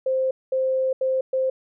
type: tone bursts at uneven times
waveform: sine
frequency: 523.3 Hz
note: C5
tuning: in tune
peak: -19 dBFS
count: 4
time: 0.06-0.31 / 0.52-0.93 / 1.01-1.21 / 1.33-1.5 s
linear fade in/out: 5 ms
effects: none